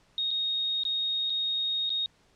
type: tone with dropouts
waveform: sine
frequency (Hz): 3729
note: A#7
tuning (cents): 0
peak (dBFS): -26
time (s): 0.18-2.06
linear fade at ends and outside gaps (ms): 1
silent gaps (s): 0.307-0.312 / 0.835-0.851 / 1.298-1.302 / 1.894-1.902
effects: pink hiss -64 dBFS RMS until 2.35 s + low-pass 7000 Hz 12 dB/octave